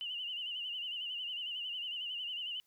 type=tone with vibrato; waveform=sine; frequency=2917 Hz; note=F#7; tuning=25 cents flat; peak=-37 dBFS; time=0.01-2.6 s; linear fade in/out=0 ms; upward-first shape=sine; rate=11 Hz; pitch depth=83 cents each way; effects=white hiss -75 dBFS RMS until 2.66 s